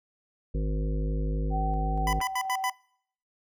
harmonic tone, 51.91 Hz, G#1, in tune, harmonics 1 / 3 / 5 / 7 / 9 / 10, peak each -26 / -33 / -39 / -42 / -41 / -46 dBFS, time 0.54-2.2 s, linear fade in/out 10 ms
sine tone with tremolo, 766 Hz, G5, 40 cents flat, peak -29 dBFS, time 1.5-2.73 s, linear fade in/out 50 ms, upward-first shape square, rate 2.1 Hz, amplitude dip 25%
25% pulse tone bursts, 998 Hz, B5, 18 cents sharp, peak -23 dBFS, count 5, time 2.07-2.698 s, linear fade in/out 2 ms, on 60 ms, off 82 ms
clicks, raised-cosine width 0.5 ms, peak -24 dBFS, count 2, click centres 2.205 / 2.212 s
effects noise-tail reverb RT60 0.7 s tail -26 dB re dry

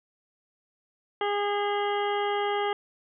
harmonic tone with a mistuned harmonic, 408.9 Hz, G#4, 27 cents flat, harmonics 1 / 2 / 3 / 4 / 5 / 7 / 8, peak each -28 / -29 / -34 / -39 / -37 / -41 / -40 dBFS, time 1.21-2.73 s, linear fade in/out 2 ms, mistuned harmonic 8, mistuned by -26 cents, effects none

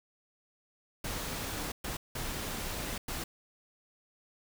pink noise bursts at uneven times, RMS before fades -37 dBFS, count 4, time 1.04-1.72 / 1.84-1.97 / 2.15-2.98 / 3.08-3.24 s, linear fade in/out 5 ms, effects none

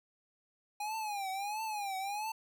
square tone with vibrato, 820 Hz, G#5, 22 cents flat, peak -36 dBFS, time 0.8-2.32 s, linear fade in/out 5 ms, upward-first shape triangle, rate 1.5 Hz, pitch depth 150 cents each way, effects none

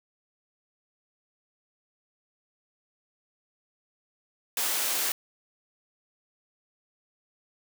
white high-pass noise, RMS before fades -28 dBFS, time 4.57-5.12 s, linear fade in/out 2 ms, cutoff 350 Hz, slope 12 dB/octave, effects none

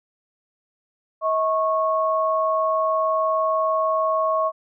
sine tone pair together, 639 / 1098.4 Hz, D#5 / C#6, +46 / -16 cents, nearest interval major sixth, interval 938 cents, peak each -21 dBFS, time 1.21-4.52 s, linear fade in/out 50 ms, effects none

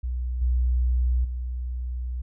sine tone with level steps, 61.74 Hz, B1, in tune, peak -25 / -19 / -27 dBFS, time 0.03-2.22 s, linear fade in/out 10 ms, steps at 0.41 / 1.24 s, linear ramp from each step 10 ms, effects none

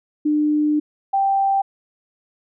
sine tone pair in turn, 300 / 784 Hz, D4 / G5, +37 / 0 cents, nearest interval octave + perfect fourth, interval 1663 cents, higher second, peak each -15 dBFS, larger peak neither, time 0.25-0.8 / 1.13-1.62 s, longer first, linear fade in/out 10 ms, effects none

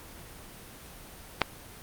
click, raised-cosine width 0.3 ms, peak -4 dBFS, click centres 1.417 s, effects pink hiss -47 dBFS RMS until 1.82 s + Opus 24 kbps

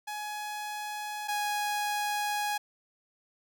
sawtooth tone pair in turn, 840 / 830.4 Hz, G#5 / G#5, +19 / 0 cents, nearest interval unison, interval 19 cents, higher first, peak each -31 / -25 dBFS, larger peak second, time 0.07-1.28 / 1.28-2.58 s, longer second, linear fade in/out 10 ms, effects none

